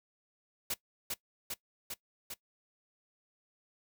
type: noise with echo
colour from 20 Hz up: white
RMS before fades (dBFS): -34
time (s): 0.7-0.74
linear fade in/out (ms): 5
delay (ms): 400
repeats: 4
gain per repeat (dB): -2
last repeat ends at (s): 2.34
effects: noise-tail reverb RT60 0.1 s tail -20 dB re dry